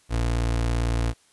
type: tone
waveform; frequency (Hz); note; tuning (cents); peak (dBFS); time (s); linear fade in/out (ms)
30% pulse; 57.8; A#1; -14; -19; 0.09-1.14; 50
effects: white hiss -60 dBFS RMS until 1.32 s + resampled to 24000 Hz